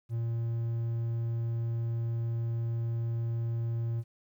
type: tone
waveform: triangle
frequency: 115.8 Hz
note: A#2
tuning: 11 cents flat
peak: -27 dBFS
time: 0.09-4.04 s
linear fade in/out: 50 ms
effects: 11-bit